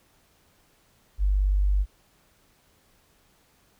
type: tone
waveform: sine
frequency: 49 Hz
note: G1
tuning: in tune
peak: -19 dBFS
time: 1.18-1.86 s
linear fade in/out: 50 ms
effects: pink hiss -63 dBFS RMS until 3.79 s